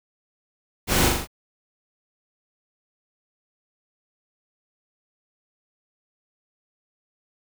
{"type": "noise with echo", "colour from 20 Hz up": "pink", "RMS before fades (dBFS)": -21, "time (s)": [0.87, 1.11], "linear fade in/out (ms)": 50, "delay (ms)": 41, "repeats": 4, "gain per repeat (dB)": -3, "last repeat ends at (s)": 1.274, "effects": []}